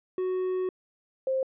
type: tone pair in turn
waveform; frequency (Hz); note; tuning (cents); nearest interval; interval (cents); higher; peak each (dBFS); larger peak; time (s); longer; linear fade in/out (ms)
triangle / sine; 370 / 527.2; F#4 / C5; 0 / +13; tritone; 613; second; -24; neither; 0.18-0.69 / 1.27-1.43; first; 2
effects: resampled to 8000 Hz